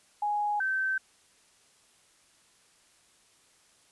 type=tone pair in turn; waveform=sine; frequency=830.6 / 1546.4 Hz; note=G#5 / G6; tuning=0 / -24 cents; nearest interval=major seventh; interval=1076 cents; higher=second; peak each=-26 dBFS; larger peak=neither; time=0.22-0.6 / 0.6-0.98 s; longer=neither; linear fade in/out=5 ms; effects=white hiss -63 dBFS RMS until 3.91 s + resampled to 24000 Hz